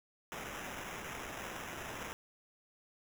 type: noise with sample-and-hold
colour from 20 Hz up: white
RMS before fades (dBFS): -44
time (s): 0.32-2.13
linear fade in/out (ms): 0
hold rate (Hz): 4410
effects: none